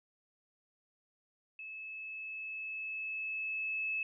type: tone with level ramp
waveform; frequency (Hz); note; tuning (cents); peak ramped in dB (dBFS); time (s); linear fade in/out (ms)
sine; 2600; E7; -24; -43 to -32; 1.59-4.03; 2
effects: none